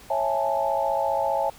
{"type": "chord", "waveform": "sine", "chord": "A major seventh", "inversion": "first", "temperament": "just", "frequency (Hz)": [550, 660, 825, 880], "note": ["C#5", "E5", "G#5", "A5"], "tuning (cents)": [-14, 2, -12, 0], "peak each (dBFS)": -27, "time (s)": [0.1, 1.5], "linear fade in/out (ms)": 5, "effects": ["pink hiss -48 dBFS RMS until 1.58 s"]}